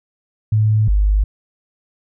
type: tone pair in turn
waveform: sine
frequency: 107.8 / 50.73 Hz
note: A2 / G#1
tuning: -35 / -40 cents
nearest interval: octave + minor second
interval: 1305 cents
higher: first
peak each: -11 dBFS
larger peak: neither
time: 0.52-0.88 / 0.88-1.24 s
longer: neither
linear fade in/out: 5 ms
effects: none